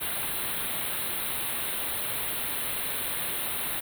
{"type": "band-stop noise", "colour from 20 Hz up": "white", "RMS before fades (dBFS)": -31, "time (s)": [0, 3.81], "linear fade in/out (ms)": 20, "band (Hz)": [4100, 8800], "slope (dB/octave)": 96, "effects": []}